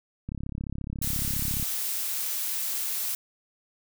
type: click train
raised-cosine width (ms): 5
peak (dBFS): -21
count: 47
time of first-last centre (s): 0.29-1.627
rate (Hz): 34.4
type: noise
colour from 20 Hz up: blue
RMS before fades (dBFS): -30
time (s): 1.02-3.15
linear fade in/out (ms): 2
effects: none